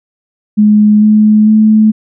sine tone with pitch steps, 210.6 / 213.4 / 216.3 Hz, G#3 / G#3 / A3, +24 / +47 / -29 cents, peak -3 dBFS, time 0.57-1.92 s, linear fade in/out 20 ms, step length 450 ms, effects none

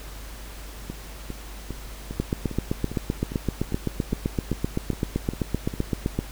two click trains, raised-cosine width 3 ms, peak -10 / -19 dBFS, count 32 / 13, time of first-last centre 2.2-6.19 / 0.9-5.739 s, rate 7.77 / 2.48 Hz, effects added 50 Hz sine -38 dBFS peak until 6.31 s + pink hiss -43 dBFS RMS until 6.31 s

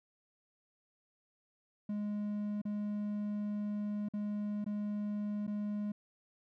triangle tone with dropouts, 207.7 Hz, G#3, in tune, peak -32 dBFS, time 1.89-5.92 s, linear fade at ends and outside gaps 5 ms, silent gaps 2.617-2.652 / 4.087-4.136 / 4.644-4.662 / 5.468-5.476 s, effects none

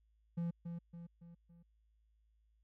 triangle tone with echo, 170.1 Hz, F3, 45 cents flat, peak -33 dBFS, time 0.37-0.51 s, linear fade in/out 10 ms, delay 280 ms, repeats 4, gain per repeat -6 dB, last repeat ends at 1.63 s, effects added 54 Hz sine -70 dBFS peak until 2.63 s

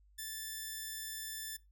5% pulse tone, 1760 Hz, A6, in tune, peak -30 dBFS, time 0.18-1.57 s, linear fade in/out 10 ms, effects noise-tail reverb RT60 0.2 s tail -21 dB re dry + added 50 Hz sine -62 dBFS peak until 1.71 s

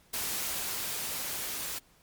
white noise with level ramp, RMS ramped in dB -33 to -36 dBFS, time 0.13-1.79 s, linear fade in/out 10 ms, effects pink hiss -63 dBFS RMS until 2.02 s + MP3 96 kbps

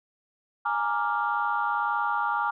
sine chord, Bb dominant seventh, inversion third, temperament equal, 830.6 / 932.3 / 1174.7 / 1396.9 Hz, Ab5 / Bb5 / D6 / F6, 0 / 0 / 0 / 0 cents, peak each -29 dBFS, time 0.65-2.51 s, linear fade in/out 10 ms, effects tanh soft clip ceiling -15 dBFS

